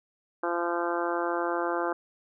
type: harmonic tone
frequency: 172.1 Hz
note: F3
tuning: 25 cents flat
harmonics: 2 / 3 / 4 / 5 / 6 / 7 / 8 / 9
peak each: -31 / -33 / -34 / -35 / -36 / -36 / -37 / -38 dBFS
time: 0.43-1.93 s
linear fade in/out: 5 ms
effects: none